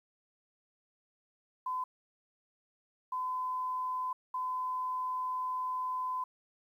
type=tone bursts at uneven times; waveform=sine; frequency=1016 Hz; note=B5; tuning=49 cents sharp; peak=-32 dBFS; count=3; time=1.66-1.84 / 3.12-4.13 / 4.34-6.24 s; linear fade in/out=5 ms; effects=11-bit